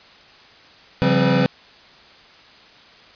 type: tone cluster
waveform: square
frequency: 138.8 / 173.3 / 193.6 / 262.5 / 501 Hz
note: C#3 / F3 / G3 / C4 / B4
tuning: +3 / -13 / -21 / +6 / +25 cents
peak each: -22 dBFS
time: 1.02-1.46 s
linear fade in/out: 0 ms
effects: white hiss -47 dBFS RMS until 3.15 s + resampled to 11025 Hz